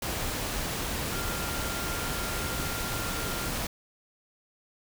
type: tone in noise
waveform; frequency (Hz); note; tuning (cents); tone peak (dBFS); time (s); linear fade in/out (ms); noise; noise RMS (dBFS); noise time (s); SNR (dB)
sine; 1391; F6; -7; -39; 1.11-3.49; 5; pink; -32; 0.02-3.67; -10
effects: none